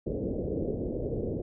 white low-pass noise, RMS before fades -32 dBFS, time 0.06-1.42 s, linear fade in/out 10 ms, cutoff 530 Hz, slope 48 dB/octave, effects none

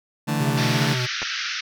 sawtooth chord, D suspended second, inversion none, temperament just, 146.83 / 165.19 / 220.2 Hz, D3 / E3 / A3, 0 / +4 / +2 cents, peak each -20 / -25 / -21 dBFS, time 0.27-0.95 s, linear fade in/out 20 ms
square tone with vibrato, 129.4 Hz, C3, 19 cents flat, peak -24 dBFS, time 0.39-1.07 s, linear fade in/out 20 ms, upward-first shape sine, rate 2.7 Hz, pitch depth 69 cents each way
pink band-pass noise, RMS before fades -28 dBFS, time 0.57-1.61 s, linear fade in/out 10 ms, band 1300 to 6000 Hz, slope 96 dB/octave
clicks, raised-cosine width 0.5 ms, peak -15 dBFS, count 2, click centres 1.219 / 1.228 s
effects none

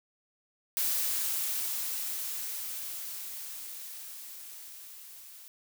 blue noise with level ramp, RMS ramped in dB -29 to -50 dBFS, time 0.77-5.48 s, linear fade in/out 0 ms, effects none

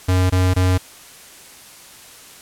square tone bursts, 92 Hz, F#2, 9 cents flat, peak -14 dBFS, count 3, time 0.08-0.78 s, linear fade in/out 10 ms, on 220 ms, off 20 ms, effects white hiss -42 dBFS RMS until 2.41 s + low-pass 12000 Hz 12 dB/octave

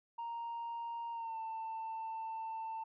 sine tone with pitch glide, 932 to 893 Hz, A#5 to A5, -1 to +25 cents, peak -37 dBFS, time 0.18-2.84 s, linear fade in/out 10 ms, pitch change -74 cents, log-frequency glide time 1.12-1.38 s, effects tanh soft clip ceiling -37 dBFS

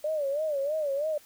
sine tone with vibrato, 587.3 Hz, D5, in tune, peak -26 dBFS, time 0.04-1.18 s, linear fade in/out 5 ms, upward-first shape sine, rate 3.1 Hz, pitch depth 130 cents each way, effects white hiss -56 dBFS RMS until 1.25 s

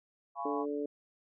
sine chord, C# dominant seventh, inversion first, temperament just, 693 / 831.5 / 997.9 / 1108.7 Hz, E#5 / G#5 / B5 / C#6, -14 / +2 / +18 / 0 cents, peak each -40 dBFS, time 0.35-0.66 s, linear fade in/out 50 ms
harmonic tone, 145.5 Hz, D3, 16 cents flat, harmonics 2 / 3 / 4, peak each -36 / -35 / -43 dBFS, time 0.45-0.86 s, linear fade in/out 5 ms
effects none

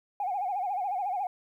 sine tone with vibrato, 771 Hz, G5, 29 cents flat, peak -27 dBFS, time 0.2-1.27 s, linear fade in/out 2 ms, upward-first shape sine, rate 14 Hz, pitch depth 130 cents each way, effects tanh soft clip ceiling -23 dBFS + 11-bit

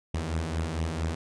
sawtooth beating tone pair, 77.78 / 82.18 Hz, D#2 / E2, 0 / -5 cents, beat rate 4.4 Hz, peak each -29 / -26 dBFS, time 0.14-1.15 s, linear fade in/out 5 ms, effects resampled to 22050 Hz

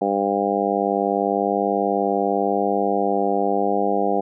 harmonic tone, 100.1 Hz, G2, 37 cents sharp, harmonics 2 / 3 / 4 / 5 / 6 / 7 / 8, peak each -27 / -27 / -25 / -25 / -28 / -24 / -25 dBFS, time 0.01-4.21 s, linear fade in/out 10 ms, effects none

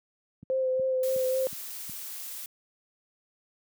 click train, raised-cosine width 5 ms, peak -29 dBFS, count 5, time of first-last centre 0.43-1.895 s, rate 2.73 Hz
sine tone with vibrato, 520 Hz, C5, 11 cents flat, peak -24 dBFS, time 0.5-1.47 s, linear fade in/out 0 ms, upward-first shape sine, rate 3.6 Hz, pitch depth 19 cents each way
blue noise, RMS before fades -39 dBFS, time 1.03-2.46 s, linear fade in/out 2 ms
effects high-pass 150 Hz 12 dB/octave

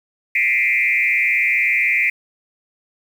sine tone with frequency modulation, 2232 Hz, C#7, 11 cents sharp, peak -14 dBFS, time 0.35-2.1 s, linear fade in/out 5 ms, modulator 127 Hz, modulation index 2, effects 7-bit

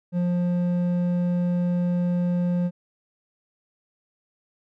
sine tone with hard clipping, 176.5 Hz, F3, 19 cents sharp, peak -22 dBFS, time 0.12-2.71 s, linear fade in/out 50 ms, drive 6 dB, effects none

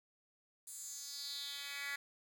10% pulse tone with high-pass filter sweep, 282.4 Hz, C#4, 32 cents sharp, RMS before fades -45 dBFS, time 0.67-1.96 s, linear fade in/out 5 ms, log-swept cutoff 8900 to 1900 Hz, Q 3.6, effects 11-bit

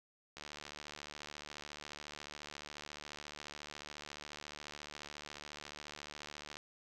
click train, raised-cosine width 0.2 ms, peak -29 dBFS, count 461, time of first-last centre 0.37-6.569 s, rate 74.2 Hz, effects none

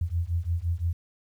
sine beating tone pair, 82.41 / 88.21 Hz, E2 / F2, 0 / +18 cents, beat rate 5.8 Hz, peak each -28 dBFS, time 0.01-0.93 s, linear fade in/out 5 ms, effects 10-bit

